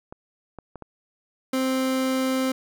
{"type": "clicks", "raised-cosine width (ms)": 1, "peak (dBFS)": -24, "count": 4, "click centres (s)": [0.125, 0.587, 0.757, 0.823]}
{"type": "tone", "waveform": "30% pulse", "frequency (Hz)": 261.6, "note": "C4", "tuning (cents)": 0, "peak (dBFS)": -19, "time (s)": [1.53, 2.52], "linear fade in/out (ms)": 5}
{"effects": []}